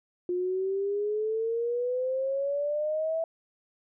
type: exponential sweep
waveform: sine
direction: up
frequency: 354.1 to 659.3 Hz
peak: -26 dBFS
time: 0.29-3.24 s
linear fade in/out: 2 ms
effects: none